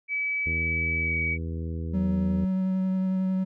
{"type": "tone with pitch glide", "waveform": "sine", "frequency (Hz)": [2290, 2268], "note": ["D7", "C#7"], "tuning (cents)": [-44, 39], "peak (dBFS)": -25, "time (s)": [0.08, 1.38], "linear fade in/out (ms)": 50, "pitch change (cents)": -17, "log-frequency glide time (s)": [1.01, 1.13]}
{"type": "harmonic tone", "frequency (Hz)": 82, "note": "E2", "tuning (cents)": -9, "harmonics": [1, 2, 3, 4, 5, 6], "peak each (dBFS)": [-30, -36, -40, -42, -44, -46], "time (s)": [0.46, 2.45], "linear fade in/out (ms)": 5}
{"type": "tone with vibrato", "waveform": "triangle", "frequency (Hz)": 187.9, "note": "F#3", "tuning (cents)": 27, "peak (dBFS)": -21, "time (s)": [1.93, 3.45], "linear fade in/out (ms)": 20, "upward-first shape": "sine", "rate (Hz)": 11, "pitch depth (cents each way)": 10}
{"effects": []}